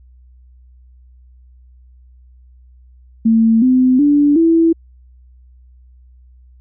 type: tone with pitch steps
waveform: sine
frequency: 225.2 / 255.7 / 290.4 / 329.7 Hz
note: A3 / C4 / D4 / E4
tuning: +40 / -40 / -19 / 0 cents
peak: -8 dBFS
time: 3.25-4.73 s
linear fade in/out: 10 ms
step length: 370 ms
effects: added 62 Hz sine -42 dBFS peak until 6.6 s